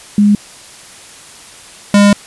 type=tone pair in turn; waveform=sine / square; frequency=206.1 / 203.1 Hz; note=G#3 / G#3; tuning=-13 / -38 cents; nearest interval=unison; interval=25 cents; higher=first; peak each=-5 dBFS; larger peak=neither; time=0.18-0.35 / 1.94-2.13 s; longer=second; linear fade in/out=2 ms; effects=white hiss -36 dBFS RMS until 2.26 s + resampled to 24000 Hz